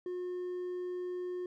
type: tone with hard clipping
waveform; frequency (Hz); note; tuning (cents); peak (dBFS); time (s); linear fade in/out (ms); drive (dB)
triangle; 360; F#4; -47; -36; 0.06-1.46; 2; 5
effects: none